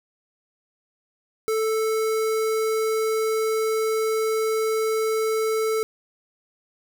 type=tone with notch filter; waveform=square; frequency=440 Hz; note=A4; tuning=in tune; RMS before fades=-23 dBFS; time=1.48-5.83 s; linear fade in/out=0 ms; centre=3200 Hz; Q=1.8; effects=none